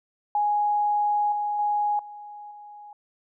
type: tone with level steps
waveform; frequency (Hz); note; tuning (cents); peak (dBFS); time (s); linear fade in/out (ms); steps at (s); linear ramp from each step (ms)
sine; 830.6; G#5; 0; -20 / -24 / -21 / -38 / -41; 0.35-2.93; 2; 1.32 / 1.59 / 1.99 / 2.51; 2
effects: none